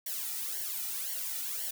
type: noise with flanger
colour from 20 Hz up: blue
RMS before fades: -36 dBFS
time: 0.06-1.71 s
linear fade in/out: 5 ms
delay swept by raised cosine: 0.79 to 1.89 ms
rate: 1.9 Hz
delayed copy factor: -1
effects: none